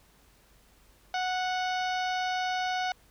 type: harmonic tone with a mistuned harmonic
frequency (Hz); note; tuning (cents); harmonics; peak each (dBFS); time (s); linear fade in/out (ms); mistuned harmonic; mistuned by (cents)
737; F#5; -7; 1 / 2 / 3 / 4 / 5 / 6 / 7 / 8; -29 / -35 / -39 / -41 / -43 / -45 / -46 / -47; 1.14-2.92; 2; 8; +24
effects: added 49 Hz sine -62 dBFS peak until 3.1 s + pink hiss -62 dBFS RMS until 3.1 s